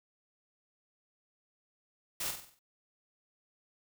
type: noise with echo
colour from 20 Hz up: white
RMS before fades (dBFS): -36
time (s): 2.2-2.31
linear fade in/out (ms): 5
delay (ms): 47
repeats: 6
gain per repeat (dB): -6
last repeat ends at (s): 2.592
effects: none